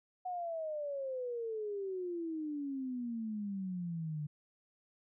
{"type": "exponential sweep", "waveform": "sine", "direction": "down", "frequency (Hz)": [740, 146.83], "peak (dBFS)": -36, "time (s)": [0.25, 4.27], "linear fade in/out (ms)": 10, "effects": []}